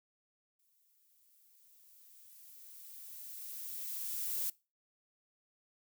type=noise with exponential growth; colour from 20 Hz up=violet; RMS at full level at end=-35 dBFS; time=0.59-4.5 s; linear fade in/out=5 ms; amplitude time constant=850 ms; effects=noise-tail reverb RT60 0.3 s tail -23 dB re dry